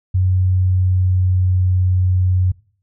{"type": "tone with pitch glide", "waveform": "sine", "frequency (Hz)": [92.5, 91.81], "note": ["F#2", "F#2"], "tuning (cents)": [0, -13], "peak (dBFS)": -12, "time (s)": [0.14, 2.52], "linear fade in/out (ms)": 10, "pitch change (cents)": -13, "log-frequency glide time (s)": [0.41, 1.7], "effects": ["noise-tail reverb RT60 0.5 s tail -22 dB re dry"]}